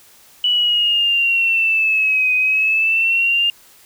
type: linear two-way sweep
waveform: sine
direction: down then up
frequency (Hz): 2960 to 2500 to 2816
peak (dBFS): -13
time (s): 0.44-3.5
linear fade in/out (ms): 2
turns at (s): 2.34
effects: white hiss -48 dBFS RMS until 3.85 s